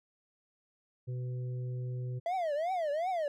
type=harmonic tone; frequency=125.1 Hz; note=B2; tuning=23 cents sharp; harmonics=1 / 3 / 4; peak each=-34 / -49 / -52 dBFS; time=1.07-2.2 s; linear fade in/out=20 ms
type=tone with vibrato; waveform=triangle; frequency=659.3 Hz; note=E5; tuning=in tune; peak=-28 dBFS; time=2.26-3.28 s; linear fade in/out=2 ms; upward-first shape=triangle; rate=2.7 Hz; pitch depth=280 cents each way
effects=none